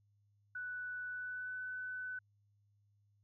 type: tone with pitch glide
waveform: sine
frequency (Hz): 1485 to 1503.1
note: F#6 to F#6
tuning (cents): +6 to +27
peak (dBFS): -40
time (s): 0.55-2.19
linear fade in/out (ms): 5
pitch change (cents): +21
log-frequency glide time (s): 1.09-1.61
effects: added 102 Hz sine -70 dBFS peak until 3.23 s